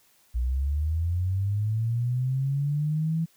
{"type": "linear sweep", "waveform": "sine", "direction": "up", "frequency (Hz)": [58.27, 165.5], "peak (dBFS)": -23, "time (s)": [0.34, 3.26], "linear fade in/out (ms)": 20, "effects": ["white hiss -62 dBFS RMS until 3.36 s"]}